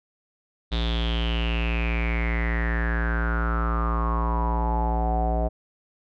square tone with low-pass filter sweep, 57.5 Hz, A#1, 23 cents flat, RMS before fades -24 dBFS, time 0.71-5.49 s, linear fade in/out 20 ms, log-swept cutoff 3700 to 670 Hz, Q 9.2, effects none

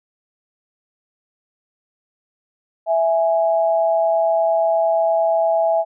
sine tone pair together, 659.2 / 830.6 Hz, E5 / G#5, 0 / 0 cents, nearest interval major third, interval 400 cents, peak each -15 / -21 dBFS, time 2.86-5.85 s, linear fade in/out 50 ms, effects none

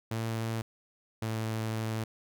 sawtooth tone pair in turn, 113 / 110.93 Hz, A2 / A2, +47 / +15 cents, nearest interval unison, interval 32 cents, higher first, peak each -27 dBFS, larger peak neither, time 0.11-0.62 / 1.22-2.04 s, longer second, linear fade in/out 5 ms, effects none

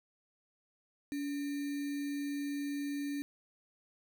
sine tone with sample-and-hold, 285 Hz, C#4, 48 cents sharp, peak -34 dBFS, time 1.12-3.22 s, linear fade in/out 0 ms, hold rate 2100 Hz, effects none

